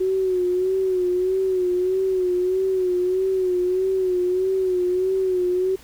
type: tone with vibrato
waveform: sine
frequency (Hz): 370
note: F#4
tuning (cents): 0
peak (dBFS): -18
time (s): 0-5.76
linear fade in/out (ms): 10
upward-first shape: sine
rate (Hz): 1.6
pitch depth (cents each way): 53
effects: added 50 Hz sine -50 dBFS peak until 5.83 s + pink hiss -48 dBFS RMS until 5.83 s